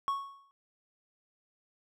triangle tone with exponential decay, 1106 Hz, C#6, 4 cents flat, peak -24 dBFS, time 0.08-0.51 s, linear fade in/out 0 ms, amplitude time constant 92 ms, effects none

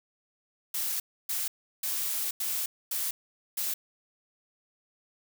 blue noise bursts at uneven times, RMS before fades -31 dBFS, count 6, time 0.74-1 / 1.29-1.48 / 1.83-2.31 / 2.4-2.66 / 2.91-3.11 / 3.57-3.74 s, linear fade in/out 5 ms, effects none

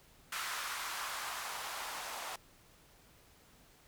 blue noise with band-pass filter sweep, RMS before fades -41 dBFS, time 0.32-2.36 s, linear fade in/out 5 ms, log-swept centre 1300 to 780 Hz, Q 1.8, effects pink hiss -63 dBFS RMS until 3.87 s

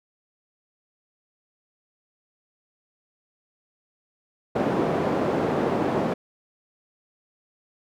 white band-pass noise, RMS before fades -24 dBFS, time 4.55-6.14 s, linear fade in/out 10 ms, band 170 to 520 Hz, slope 12 dB/octave, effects none

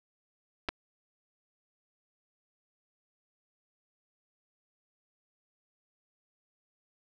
clicks, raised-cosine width 0.3 ms, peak -16 dBFS, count 2, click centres 0.687 / 0.69 s, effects none

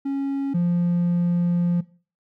triangle tone pair in turn, 275.8 / 174.15 Hz, C#4 / F3, -9 / -5 cents, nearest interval minor sixth, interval 796 cents, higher first, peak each -20 / -15 dBFS, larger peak second, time 0.05-0.54 / 0.54-1.81 s, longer second, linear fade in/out 10 ms, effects noise-tail reverb RT60 0.4 s tail -21 dB re dry + tanh soft clip ceiling -13 dBFS

